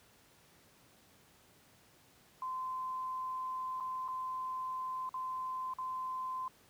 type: tone with dropouts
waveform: sine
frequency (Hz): 1032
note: C6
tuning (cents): -24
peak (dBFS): -36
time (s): 2.42-6.48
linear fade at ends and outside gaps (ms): 2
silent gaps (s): 3.801-3.806 / 4.08-4.085 / 5.092-5.141 / 5.737-5.785
effects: pink hiss -64 dBFS RMS until 6.69 s + high-pass 80 Hz 12 dB/octave